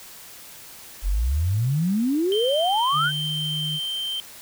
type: exponential sweep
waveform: sine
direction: up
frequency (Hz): 41.2 to 1587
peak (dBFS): -19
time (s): 1.02-3.12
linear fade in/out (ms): 50
type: tone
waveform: triangle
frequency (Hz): 3127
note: G7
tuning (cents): -5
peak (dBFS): -24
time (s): 2.32-4.2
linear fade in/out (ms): 0
type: tone with pitch glide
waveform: sine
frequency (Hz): 148.1 to 153.06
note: D3 to D#3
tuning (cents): +15 to -28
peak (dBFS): -28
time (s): 2.92-3.8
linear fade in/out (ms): 50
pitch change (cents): +57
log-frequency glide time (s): 3.11-3.25
effects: white hiss -43 dBFS RMS until 4.41 s